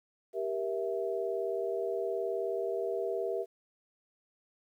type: chord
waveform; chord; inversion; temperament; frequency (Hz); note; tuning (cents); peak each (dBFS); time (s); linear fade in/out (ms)
sine; E diminished; first; equal with one note detuned; 392 / 471 / 659.3; G4 / Bb4 / E5; 0 / +18 / 0; -34 / -35 / -36; 0.33-3.46; 50
effects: 11-bit